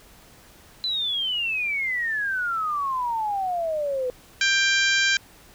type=exponential sweep; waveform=sine; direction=down; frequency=4061 to 493.9 Hz; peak=-23 dBFS; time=0.84-4.1 s; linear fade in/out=0 ms
type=harmonic tone; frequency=790 Hz; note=G5; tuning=13 cents sharp; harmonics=2 / 3 / 4 / 5 / 6 / 7 / 8 / 9; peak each=-21 / -25 / -27 / -29 / -31 / -32 / -33 / -34 dBFS; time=4.41-5.17 s; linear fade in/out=2 ms
effects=pink hiss -51 dBFS RMS until 5.54 s